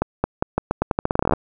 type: accelerating click train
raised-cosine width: 1 ms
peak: -4 dBFS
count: 19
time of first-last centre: 0.02-1.335 s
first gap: 220 ms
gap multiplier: 0.84
effects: none